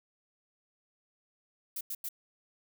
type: noise bursts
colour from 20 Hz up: violet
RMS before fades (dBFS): -37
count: 3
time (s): 1.76-2.089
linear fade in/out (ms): 5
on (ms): 49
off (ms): 91
effects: none